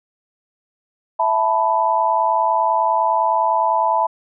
sine chord, E suspended fourth, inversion none, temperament just, 659.3 / 879 / 988.9 Hz, E5 / A5 / B5, 0 / -2 / +2 cents, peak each -21 / -18 / -18 dBFS, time 1.19-4.07 s, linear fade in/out 10 ms, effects none

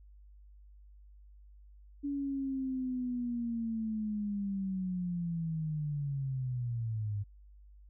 sine linear sweep, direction down, 285.5 to 100 Hz, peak -32 dBFS, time 2.03-7.24 s, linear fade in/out 20 ms, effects added 50 Hz sine -53 dBFS peak until 7.89 s

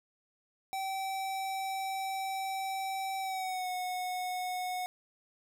square tone with pitch glide, 771 to 731.5 Hz, G5 to F#5, -29 to -20 cents, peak -34 dBFS, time 0.73-4.86 s, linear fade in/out 0 ms, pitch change -91 cents, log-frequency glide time 3.2-3.69 s, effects none

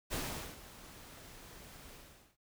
pink noise with ADSR envelope, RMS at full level -37 dBFS, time 0.1-2.37 s, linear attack 31 ms, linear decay 430 ms, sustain -16 dB, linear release 460 ms, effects none

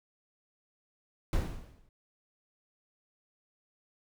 brown noise with exponential decay, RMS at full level -26 dBFS, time 1.33-1.89 s, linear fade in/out 1 ms, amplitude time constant 120 ms, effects none

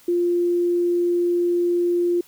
sine tone, 349.2 Hz, F4, in tune, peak -17 dBFS, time 0.08-2.21 s, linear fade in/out 5 ms, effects white hiss -52 dBFS RMS until 2.27 s

